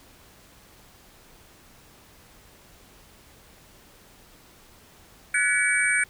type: tone cluster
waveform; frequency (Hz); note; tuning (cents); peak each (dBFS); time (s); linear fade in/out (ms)
sine; 1484 / 1710 / 1935 / 2274 / 8730; F#6 / A6 / B6 / C#7 / C#9; +5 / -50 / -36 / +44 / -28; -25 / -26 / -32 / -24 / -28; 5.34-6.04; 5
effects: pink hiss -53 dBFS RMS until 6.09 s